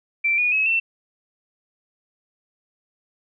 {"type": "tone with pitch steps", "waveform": "sine", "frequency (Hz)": [2344, 2453, 2568, 2688], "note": ["D7", "D#7", "E7", "E7"], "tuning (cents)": [-4, -25, -46, 33], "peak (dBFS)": -17, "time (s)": [0.24, 0.8], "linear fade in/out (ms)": 10, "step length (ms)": 140, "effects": []}